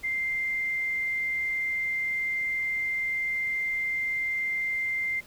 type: tone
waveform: sine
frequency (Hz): 2093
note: C7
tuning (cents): 0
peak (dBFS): -26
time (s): 0.03-5.21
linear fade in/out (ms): 20
effects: pink hiss -52 dBFS RMS until 5.26 s